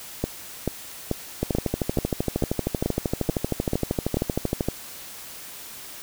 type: two click trains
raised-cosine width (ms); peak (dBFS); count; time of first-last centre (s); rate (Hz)
2; -9 / -9; 10 / 43; 0.24-4.17 / 1.43-4.686; 2.29 / 12.9
effects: white hiss -40 dBFS RMS until 6.02 s